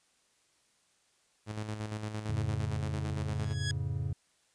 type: tone with tremolo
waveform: sawtooth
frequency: 107.1 Hz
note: A2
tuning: 46 cents flat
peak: -30 dBFS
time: 1.46-3.55 s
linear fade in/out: 50 ms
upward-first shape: square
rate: 8.8 Hz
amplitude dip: 50%
type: chord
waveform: triangle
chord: F augmented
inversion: none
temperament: equal with one note detuned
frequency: 87.31 / 107.61 / 138.59 Hz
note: F2 / A2 / C#3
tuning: 0 / -38 / 0 cents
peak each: -34 / -34 / -33 dBFS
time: 2.29-4.13 s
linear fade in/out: 5 ms
type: tone with exponential growth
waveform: 15% pulse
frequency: 1670 Hz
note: G#6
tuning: 9 cents sharp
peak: -25 dBFS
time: 3.28-3.71 s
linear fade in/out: 1 ms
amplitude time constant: 93 ms
effects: white hiss -70 dBFS RMS until 4.54 s + resampled to 22050 Hz